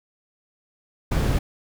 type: noise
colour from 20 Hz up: brown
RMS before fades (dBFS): -21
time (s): 1.11-1.39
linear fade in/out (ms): 10
effects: none